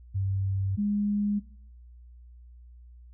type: tone pair in turn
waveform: sine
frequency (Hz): 97 / 205.5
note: G2 / G#3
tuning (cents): -18 / -18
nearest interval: octave + minor second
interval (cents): 1300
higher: second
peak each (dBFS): -25 / -24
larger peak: second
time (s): 0.14-0.77 / 0.77-1.4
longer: neither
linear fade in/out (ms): 20
effects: noise-tail reverb RT60 0.6 s tail -20 dB re dry + added 60 Hz sine -47 dBFS peak until 3.13 s